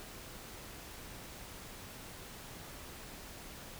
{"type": "silence", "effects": ["pink hiss -49 dBFS RMS until 3.79 s"]}